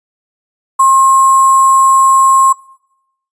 sine tone with sample-and-hold, 1070 Hz, C6, 38 cents sharp, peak -4 dBFS, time 0.79-2.53 s, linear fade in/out 10 ms, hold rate 8820 Hz, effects noise-tail reverb RT60 0.8 s tail -22 dB re dry + resampled to 22050 Hz

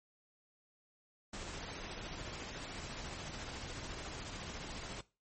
pink noise with tremolo, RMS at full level -43 dBFS, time 1.33-5.01 s, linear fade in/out 5 ms, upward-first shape triangle, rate 14 Hz, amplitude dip 35%, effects noise-tail reverb RT60 0.3 s tail -20 dB re dry + MP3 32 kbps

